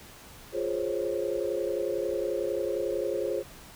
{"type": "chord", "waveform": "sine", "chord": "Db major seventh", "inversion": "first", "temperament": "equal with one note detuned", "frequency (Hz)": [351.3, 415.3, 523.3, 554.4], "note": ["F4", "Ab4", "C5", "Db5"], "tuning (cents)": [10, 0, 0, 0], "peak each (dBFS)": [-33, -32, -32, -34], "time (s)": [0.52, 3.44], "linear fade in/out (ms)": 50, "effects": ["pink hiss -49 dBFS RMS until 3.75 s"]}